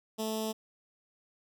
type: tone with notch filter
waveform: 10% pulse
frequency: 219.1 Hz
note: A3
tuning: 7 cents flat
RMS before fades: -34 dBFS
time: 0.18-0.53 s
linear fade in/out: 20 ms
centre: 1500 Hz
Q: 0.54
effects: none